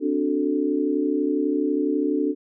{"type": "chord", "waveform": "sine", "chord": "D dominant seventh", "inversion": "third", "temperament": "equal", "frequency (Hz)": [261.6, 293.7, 370, 440], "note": ["C4", "D4", "F#4", "A4"], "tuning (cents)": [0, 0, 0, 0], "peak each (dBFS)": [-28, -22, -28, -27], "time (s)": [0, 2.35], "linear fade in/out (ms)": 50, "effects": []}